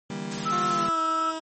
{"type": "chord", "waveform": "35% pulse", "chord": "E half-diminished seventh", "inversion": "third", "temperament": "just", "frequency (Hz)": [148.33, 164.81, 197.78, 237.3], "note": ["D3", "E3", "G3", "Bb3"], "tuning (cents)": [18, 0, 16, 31], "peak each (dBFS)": [-38, -38, -32, -35], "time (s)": [0.1, 0.89], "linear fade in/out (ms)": 2}
{"type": "noise", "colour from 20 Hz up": "white", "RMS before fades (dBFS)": -36, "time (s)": [0.31, 0.88], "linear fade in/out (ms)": 5}
{"type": "tone", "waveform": "sine", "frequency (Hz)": 1313, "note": "E6", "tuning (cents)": -7, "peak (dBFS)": -23, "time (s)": [0.45, 1.32], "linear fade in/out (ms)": 20}
{"type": "tone with pitch glide", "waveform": "15% pulse", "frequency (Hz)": [355.8, 320.7], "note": ["F4", "E4"], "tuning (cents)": [32, -48], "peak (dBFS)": -24, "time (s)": [0.51, 1.4], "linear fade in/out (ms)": 20, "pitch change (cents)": -180, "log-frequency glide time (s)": [0.68, 0.99]}
{"effects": ["MP3 32 kbps"]}